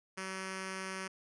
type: tone with notch filter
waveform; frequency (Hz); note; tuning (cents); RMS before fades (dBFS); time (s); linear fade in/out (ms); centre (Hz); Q
5% pulse; 189.8; F#3; +44; -41; 0.17-1.08; 10; 720; 1.8
effects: resampled to 24000 Hz